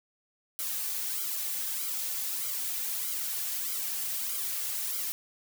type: noise with flanger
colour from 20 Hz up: blue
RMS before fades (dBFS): -33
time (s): 0.59-5.12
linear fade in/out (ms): 0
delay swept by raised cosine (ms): 1.1 to 3.2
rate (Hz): 1.6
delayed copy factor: -0.8
effects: none